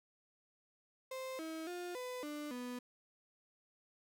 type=tone with pitch steps; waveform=35% pulse; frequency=522 / 320.7 / 354.4 / 501 / 296.6 / 247.1 Hz; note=C5 / E4 / F4 / B4 / D4 / B3; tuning=-4 / -48 / +25 / +25 / +17 / +1 cents; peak=-40 dBFS; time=1.11-2.79 s; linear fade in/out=5 ms; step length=280 ms; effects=none